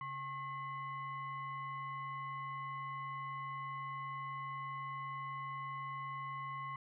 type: tone with frequency modulation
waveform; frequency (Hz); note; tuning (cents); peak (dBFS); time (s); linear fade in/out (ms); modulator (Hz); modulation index
sine; 1082; C#6; -42; -40; 0.01-6.76; 2; 945; 0.71
effects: none